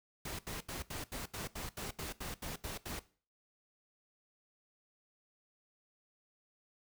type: noise bursts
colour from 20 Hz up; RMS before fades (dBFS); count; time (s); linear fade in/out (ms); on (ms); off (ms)
pink; -42; 13; 0.25-2.994; 5; 140; 77
effects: noise-tail reverb RT60 0.4 s tail -18 dB re dry